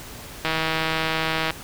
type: click train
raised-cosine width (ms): 0.3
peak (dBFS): -7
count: 170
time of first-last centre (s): 0.45-1.506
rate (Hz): 160
effects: pink hiss -39 dBFS RMS until 1.63 s

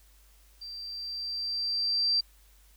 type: tone with level ramp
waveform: sine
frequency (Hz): 4699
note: D8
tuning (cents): 0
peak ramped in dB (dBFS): -39 to -22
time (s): 0.61-2.21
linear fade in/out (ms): 10
effects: added 50 Hz sine -57 dBFS peak until 2.76 s + white hiss -63 dBFS RMS until 2.76 s

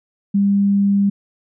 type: tone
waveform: sine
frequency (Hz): 199.9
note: G3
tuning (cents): +34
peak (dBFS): -12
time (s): 0.34-1.1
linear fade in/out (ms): 10
effects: none

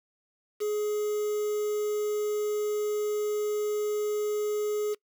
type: tone with quantisation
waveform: triangle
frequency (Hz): 420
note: G#4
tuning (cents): +19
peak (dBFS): -24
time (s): 0.6-4.95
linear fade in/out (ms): 20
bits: 7
effects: noise-tail reverb RT60 0.1 s tail -24 dB re dry

